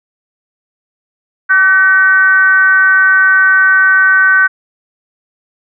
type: tone with frequency modulation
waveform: sine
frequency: 1518 Hz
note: F#6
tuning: 44 cents sharp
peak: -5 dBFS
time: 1.49-4.48 s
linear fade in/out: 20 ms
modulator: 363 Hz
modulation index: 0.54
effects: none